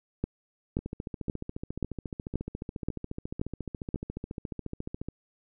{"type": "two click trains", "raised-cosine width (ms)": 3, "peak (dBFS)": [-15, -22], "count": [8, 62], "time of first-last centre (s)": [[0.24, 3.944], [0.79, 5.086]], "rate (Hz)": [1.89, 14.2], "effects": []}